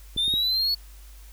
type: clicks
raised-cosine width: 3 ms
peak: -24 / -27 / -22 dBFS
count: 3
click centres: 0.164 / 0.28 / 0.339 s
type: linear sweep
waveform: triangle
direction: up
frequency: 3523 to 4435 Hz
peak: -20 dBFS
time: 0.17-0.75 s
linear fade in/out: 10 ms
effects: added 50 Hz sine -43 dBFS peak until 1.32 s + white hiss -54 dBFS RMS until 1.32 s